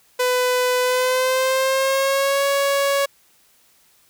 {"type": "tone with pitch glide", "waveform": "sawtooth", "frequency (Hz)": [500, 558], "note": ["B4", "C#5"], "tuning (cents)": [21, 11], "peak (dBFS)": -13, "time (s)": [0.19, 3.06], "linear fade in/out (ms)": 10, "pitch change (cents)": 190, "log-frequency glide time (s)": [0.81, 2.45], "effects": ["white hiss -57 dBFS RMS until 4.09 s"]}